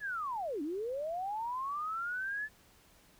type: linear two-way sweep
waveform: sine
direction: down then up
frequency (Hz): 1749 to 277.2 to 1749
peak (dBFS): -34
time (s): 0-2.49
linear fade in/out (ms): 50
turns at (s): 0.62
effects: pink hiss -63 dBFS RMS until 3.19 s